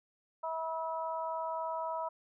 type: harmonic tone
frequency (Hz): 323.6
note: E4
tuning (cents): -32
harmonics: 2 / 3 / 4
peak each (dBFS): -38 / -36 / -43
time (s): 0.43-2.09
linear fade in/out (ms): 10
effects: none